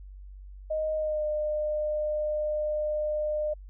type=tone with pitch glide; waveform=sine; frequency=622.3 to 605.3 Hz; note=D#5 to D#5; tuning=0 to -48 cents; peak=-26 dBFS; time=0.7-3.54 s; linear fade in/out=10 ms; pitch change=-48 cents; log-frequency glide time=0.95-1.25 s; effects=added 48 Hz sine -42 dBFS peak until 3.69 s